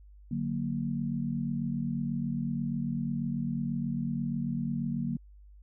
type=chord; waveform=sine; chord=D augmented; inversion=none; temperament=equal; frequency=146.83 / 185 / 233.1 Hz; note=D3 / F#3 / A#3; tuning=0 / 0 / 0 cents; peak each=-34 / -35 / -32 dBFS; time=0.31-5.17 s; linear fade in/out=5 ms; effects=added 50 Hz sine -50 dBFS peak until 5.62 s